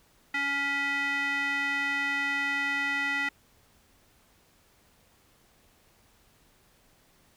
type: tone with band-pass filter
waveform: square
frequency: 280.6 Hz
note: C#4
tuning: 21 cents sharp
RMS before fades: -29 dBFS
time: 0.34-3.29 s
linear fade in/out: 5 ms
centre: 2000 Hz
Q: 3.9
effects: pink hiss -63 dBFS RMS until 7.36 s